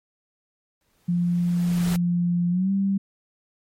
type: noise with exponential growth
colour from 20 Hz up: pink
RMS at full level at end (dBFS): -31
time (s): 0.81-1.96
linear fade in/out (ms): 0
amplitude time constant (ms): 250
type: tone with pitch glide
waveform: sine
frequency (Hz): 174.5 to 195.87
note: F3 to G3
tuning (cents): -1 to -1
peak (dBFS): -19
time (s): 1.08-2.98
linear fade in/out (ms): 10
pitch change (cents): +200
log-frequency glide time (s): 2.5-2.71
effects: MP3 64 kbps